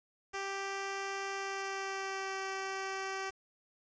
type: tone with pitch glide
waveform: 10% pulse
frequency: 392 to 385.9 Hz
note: G4 to G4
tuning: 0 to -27 cents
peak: -28 dBFS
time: 0.33-3.31 s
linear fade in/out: 20 ms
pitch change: -27 cents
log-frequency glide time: 1.34-2.36 s
effects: resampled to 16000 Hz + 9-bit